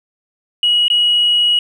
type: tone with dropouts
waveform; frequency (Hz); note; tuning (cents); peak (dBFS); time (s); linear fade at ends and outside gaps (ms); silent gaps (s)
sine; 2908; F#7; -31; -9; 0.63-1.59; 2; 0.882-0.901
effects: tanh soft clip ceiling -6 dBFS + 8-bit